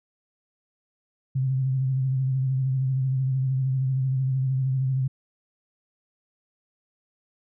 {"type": "tone with vibrato", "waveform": "sine", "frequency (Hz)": 131.8, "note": "C3", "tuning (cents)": 13, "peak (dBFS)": -21, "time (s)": [1.35, 5.08], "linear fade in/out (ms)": 10, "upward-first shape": "sine", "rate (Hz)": 13, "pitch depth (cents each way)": 39, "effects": []}